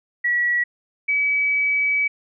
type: tone pair in turn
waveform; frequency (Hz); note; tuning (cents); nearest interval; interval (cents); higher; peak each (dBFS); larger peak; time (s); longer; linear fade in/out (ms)
sine; 1931 / 2284; B6 / D7; -39 / -49; minor third; 290; second; -17; neither; 0.24-0.64 / 1.08-2.08; second; 10
effects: none